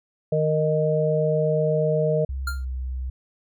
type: harmonic tone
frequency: 154.7 Hz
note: D#3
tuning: 10 cents flat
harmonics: 1 / 3 / 4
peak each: -23 / -23 / -23 dBFS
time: 0.32-2.25 s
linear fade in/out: 5 ms
type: tone with pitch glide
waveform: sine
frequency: 66.7 to 64.21 Hz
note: C2 to C2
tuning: +34 to -32 cents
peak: -26 dBFS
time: 2.29-3.1 s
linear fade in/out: 5 ms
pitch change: -66 cents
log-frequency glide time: 2.57-2.63 s
type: tone with exponential decay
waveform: square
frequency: 1396.9 Hz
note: F6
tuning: in tune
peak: -24 dBFS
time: 2.47-2.65 s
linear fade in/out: 5 ms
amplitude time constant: 38 ms
effects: none